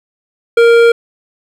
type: tone with hard clipping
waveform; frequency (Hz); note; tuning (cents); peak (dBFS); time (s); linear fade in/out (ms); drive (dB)
sine; 466.4; A#4; +1; -6; 0.57-0.92; 5; 12
effects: none